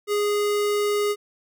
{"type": "tone", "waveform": "square", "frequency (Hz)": 413.4, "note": "G#4", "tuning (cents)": -8, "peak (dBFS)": -21, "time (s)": [0.07, 1.16], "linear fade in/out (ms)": 50, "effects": []}